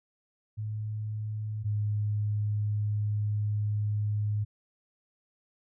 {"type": "tone pair in turn", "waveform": "sine", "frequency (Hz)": [107.2, 104.81], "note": ["A2", "G#2"], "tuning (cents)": [-45, 16], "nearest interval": "unison", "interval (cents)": 39, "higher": "first", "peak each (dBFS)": [-31, -26], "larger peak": "second", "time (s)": [[0.57, 1.64], [1.64, 4.45]], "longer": "second", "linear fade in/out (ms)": 20, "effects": []}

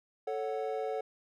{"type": "chord", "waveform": "triangle", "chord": "F# minor", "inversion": "first", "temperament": "equal", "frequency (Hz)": [440, 554.4, 740], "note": ["A4", "C#5", "F#5"], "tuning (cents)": [0, 0, 0], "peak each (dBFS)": [-33, -36, -36], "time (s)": [0.27, 1.01], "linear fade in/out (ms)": 5, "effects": []}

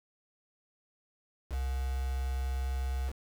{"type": "tone with quantisation", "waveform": "sine", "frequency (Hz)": 65.41, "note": "C2", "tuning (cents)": 0, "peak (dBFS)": -30, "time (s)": [1.49, 3.13], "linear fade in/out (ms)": 50, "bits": 7, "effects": []}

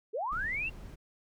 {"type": "linear sweep", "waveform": "sine", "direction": "up", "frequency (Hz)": [384.7, 2800], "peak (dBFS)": -31, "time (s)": [0.13, 0.7], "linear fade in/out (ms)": 20}
{"type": "noise", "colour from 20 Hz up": "brown", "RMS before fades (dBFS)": -44, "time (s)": [0.31, 0.96], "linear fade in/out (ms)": 20}
{"effects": []}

